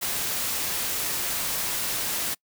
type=noise; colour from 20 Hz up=white; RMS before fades=-28 dBFS; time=0.01-2.35 s; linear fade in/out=20 ms; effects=noise-tail reverb RT60 0.1 s tail -26 dB re dry